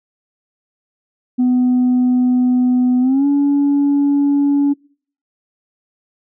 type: tone with pitch glide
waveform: sine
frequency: 250 to 283.9 Hz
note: B3 to C#4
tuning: +21 to +41 cents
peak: -9 dBFS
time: 1.38-4.74 s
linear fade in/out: 20 ms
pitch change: +220 cents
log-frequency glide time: 3-3.26 s
effects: noise-tail reverb RT60 0.5 s tail -26 dB re dry + tanh soft clip ceiling -9 dBFS